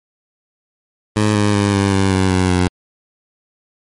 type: tone with pitch steps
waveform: 15% pulse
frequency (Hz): 106 / 103.64 / 101.33 / 99.07 / 96.87 / 94.71 / 92.6 / 90.54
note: G#2 / G#2 / G#2 / G2 / G2 / F#2 / F#2 / F#2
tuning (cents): +36 / -3 / -42 / +19 / -20 / +41 / +2 / -37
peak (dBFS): -6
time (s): 1.16-2.68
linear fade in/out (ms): 5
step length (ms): 190
effects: MP3 48 kbps